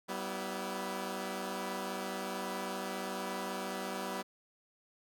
10% pulse chord, E minor, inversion first, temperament equal with one note detuned, 192.52 / 246.9 / 329.6 Hz, G3 / B3 / E4, -31 / 0 / 0 cents, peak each -31 / -33 / -36 dBFS, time 0.08-4.23 s, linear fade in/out 20 ms, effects none

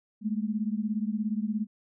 sine beating tone pair, 207.7 / 224.7 Hz, G#3 / A3, 0 / +37 cents, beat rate 17 Hz, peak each -29 / -31 dBFS, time 0.21-1.67 s, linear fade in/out 50 ms, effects none

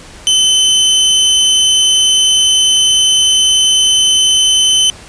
sawtooth tone, 3050 Hz, G7, 48 cents flat, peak -4 dBFS, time 0.27-4.9 s, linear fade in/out 0 ms, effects pink hiss -35 dBFS RMS until 5.08 s + resampled to 22050 Hz

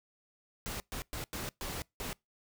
pink noise bursts at uneven times, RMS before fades -39 dBFS, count 6, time 0.66-0.8 / 0.92-1.02 / 1.13-1.24 / 1.33-1.49 / 1.61-1.82 / 2-2.13 s, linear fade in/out 0 ms, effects noise-tail reverb RT60 0.2 s tail -25 dB re dry

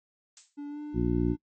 violet noise with exponential decay, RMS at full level -37 dBFS, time 0.37-0.59 s, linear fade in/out 1 ms, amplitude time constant 46 ms
triangle tone with pitch glide, 289 to 297.5 Hz, D4 to D4, -28 to +22 cents, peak -33 dBFS, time 0.57-1.37 s, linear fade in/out 20 ms, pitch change +50 cents, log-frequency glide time 0.68-0.8 s
harmonic tone, 59.4 Hz, A#1, 33 cents sharp, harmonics 1 / 2 / 3 / 4 / 5 / 6, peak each -31 / -31 / -31 / -31 / -31 / -31 dBFS, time 0.93-1.36 s, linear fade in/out 50 ms
effects noise-tail reverb RT60 0.1 s tail -25 dB re dry + MP3 32 kbps

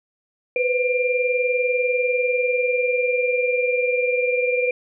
sine tone cluster, 494.9 / 515 / 2384 Hz, B4 / C5 / D7, +4 / -28 / +25 cents, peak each -20 / -26 / -23 dBFS, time 0.56-4.71 s, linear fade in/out 2 ms, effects none

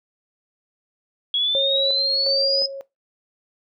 sine exponential sweep, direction up, 3322 to 5090 Hz, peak -18 dBFS, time 1.34-2.66 s, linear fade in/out 2 ms
sine tone with tremolo, 547 Hz, C#5, 23 cents flat, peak -21 dBFS, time 1.55-2.81 s, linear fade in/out 0 ms, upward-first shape square, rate 1.4 Hz, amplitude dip 60%
effects noise-tail reverb RT60 0.2 s tail -20 dB re dry

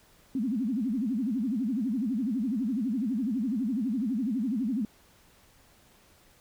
sine tone with vibrato, 236.7 Hz, A#3, 27 cents sharp, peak -26 dBFS, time 0.35-4.85 s, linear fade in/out 2 ms, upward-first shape sine, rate 12 Hz, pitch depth 270 cents each way, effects pink hiss -60 dBFS RMS until 6.4 s

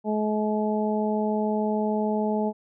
harmonic tone, 213.3 Hz, G#3, 46 cents sharp, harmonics 1 / 2 / 3 / 4, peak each -25 / -28 / -30 / -31 dBFS, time 0.04-2.53 s, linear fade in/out 50 ms, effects none

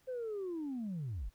sine linear sweep, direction down, 524 to 35.67 Hz, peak -35 dBFS, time 0.07-1.3 s, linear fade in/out 20 ms, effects tanh soft clip ceiling -34 dBFS + pink hiss -71 dBFS RMS until 1.34 s

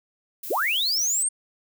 violet noise, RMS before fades -35 dBFS, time 0.43-1.23 s, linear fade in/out 5 ms
sine linear sweep, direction up, 261.6 to 8800 Hz, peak -21 dBFS, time 0.5-1.29 s, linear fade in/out 10 ms
effects none

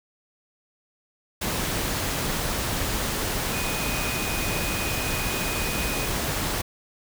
sine tone in noise, 2489 Hz, D#7, in tune, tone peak -33 dBFS, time 3.53-6.06 s, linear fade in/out 10 ms, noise pink, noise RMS -27 dBFS, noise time 1.41-6.62 s, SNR -9 dB, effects none

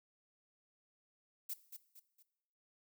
violet noise with echo, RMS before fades -41 dBFS, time 1.49-1.54 s, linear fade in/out 10 ms, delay 230 ms, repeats 3, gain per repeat -8 dB, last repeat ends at 2.23 s, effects noise-tail reverb RT60 0.9 s tail -17 dB re dry

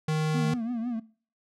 square tone, 155.56 Hz, D#3, in tune, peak -25 dBFS, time 0.08-0.54 s, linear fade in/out 5 ms
triangle tone with vibrato, 235.1 Hz, A#3, 15 cents sharp, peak -26 dBFS, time 0.34-1 s, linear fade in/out 10 ms, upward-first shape triangle, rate 6 Hz, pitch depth 120 cents each way
effects noise-tail reverb RT60 0.4 s tail -20 dB re dry + low-pass 8000 Hz 12 dB/octave

